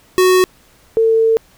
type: tone pair in turn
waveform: square / sine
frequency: 369.4 / 449.2 Hz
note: F#4 / A4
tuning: -3 / +36 cents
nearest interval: minor third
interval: 339 cents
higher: second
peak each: -9 dBFS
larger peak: neither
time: 0.18-0.44 / 0.97-1.37 s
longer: second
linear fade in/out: 0 ms
effects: pink hiss -50 dBFS RMS until 1.57 s